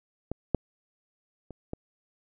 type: clicks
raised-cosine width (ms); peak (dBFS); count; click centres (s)
2; -18 / -9 / -28 / -20; 4; 0.316 / 0.547 / 1.507 / 1.734
effects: none